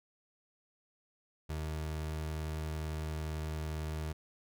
30% pulse tone, 77.78 Hz, D#2, in tune, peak -33 dBFS, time 1.49-4.13 s, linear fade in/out 10 ms, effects none

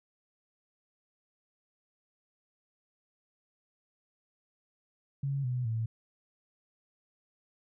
sine tone with pitch steps, 138.59 / 124.9 / 112.57 Hz, C#3 / B2 / A2, 0 / +20 / +40 cents, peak -29 dBFS, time 5.23-5.86 s, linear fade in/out 5 ms, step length 210 ms, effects none

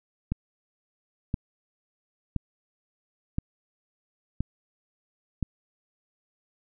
click train, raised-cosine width 5 ms, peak -14 dBFS, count 6, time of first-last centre 0.32-5.427 s, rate 0.979 Hz, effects none

